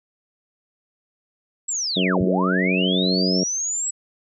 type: linear two-way sweep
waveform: sine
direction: down then up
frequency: 7850 to 65.5 to 7850 Hz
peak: -22 dBFS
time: 1.68-3.91 s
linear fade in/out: 10 ms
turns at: 2.21 s
type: harmonic tone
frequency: 92.5 Hz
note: F#2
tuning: in tune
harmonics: 2 / 3 / 4 / 5 / 6 / 7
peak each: -21 / -25 / -27 / -29 / -31 / -32 dBFS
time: 1.96-3.44 s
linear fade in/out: 10 ms
effects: none